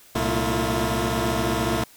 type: tone cluster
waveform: 15% pulse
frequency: 65.1 / 115.7 / 222.5 / 324.6 / 351.5 Hz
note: C2 / A#2 / A3 / E4 / F4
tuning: -8 / -13 / +20 / -27 / +11 cents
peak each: -22 dBFS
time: 0.15-1.84 s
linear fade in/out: 5 ms
effects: white hiss -51 dBFS RMS until 1.96 s